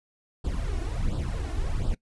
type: noise with flanger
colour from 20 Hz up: brown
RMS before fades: -28 dBFS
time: 0.44-1.95 s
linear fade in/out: 10 ms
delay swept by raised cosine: 0.23 to 2.83 ms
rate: 1.4 Hz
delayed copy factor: +0.8
effects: noise-tail reverb RT60 0.1 s tail -21 dB re dry + resampled to 24000 Hz